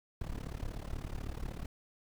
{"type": "noise with amplitude modulation", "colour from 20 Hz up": "brown", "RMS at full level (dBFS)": -36, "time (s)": [0.21, 1.66], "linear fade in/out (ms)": 2, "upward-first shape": "sine", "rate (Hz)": 36.2, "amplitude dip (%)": 90, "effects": []}